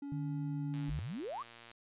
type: tone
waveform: triangle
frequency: 282.4 Hz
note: C#4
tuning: 32 cents sharp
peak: -38 dBFS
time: 0.02-0.9 s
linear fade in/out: 5 ms
type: tone with pitch glide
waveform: sine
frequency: 150 to 148.36 Hz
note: D3 to D3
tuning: +37 to +18 cents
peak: -36 dBFS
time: 0.12-0.99 s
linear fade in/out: 0 ms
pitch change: -19 cents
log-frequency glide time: 0.48-0.62 s
type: click train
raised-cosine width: 0.2 ms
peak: -35 dBFS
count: 115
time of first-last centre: 0.74-1.714 s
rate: 117 Hz
type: exponential sweep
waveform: sine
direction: up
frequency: 41.2 to 1258 Hz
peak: -38 dBFS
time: 0.88-1.43 s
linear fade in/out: 10 ms
effects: resampled to 8000 Hz